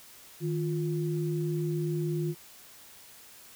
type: tone pair together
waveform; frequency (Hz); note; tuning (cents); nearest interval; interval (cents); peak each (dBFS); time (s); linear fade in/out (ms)
sine; 155.4 / 349.7; D#3 / F4; -2 / +2; octave + major second; 1404; -29 / -32; 0.4-2.35; 50
effects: white hiss -52 dBFS RMS until 3.55 s